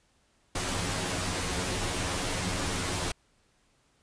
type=noise with comb filter; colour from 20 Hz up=pink; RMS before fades=-31 dBFS; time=0.55-3.12 s; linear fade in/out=5 ms; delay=11 ms; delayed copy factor=+1; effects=pink hiss -68 dBFS RMS until 4.02 s + resampled to 22050 Hz